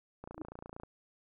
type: click train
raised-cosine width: 1 ms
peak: -31 dBFS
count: 18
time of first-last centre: 0.24-0.834 s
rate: 28.6 Hz
type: tone with exponential growth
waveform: sine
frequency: 314.7 Hz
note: D#4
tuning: 20 cents sharp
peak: -35 dBFS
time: 0.35-0.42 s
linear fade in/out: 1 ms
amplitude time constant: 15 ms
effects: none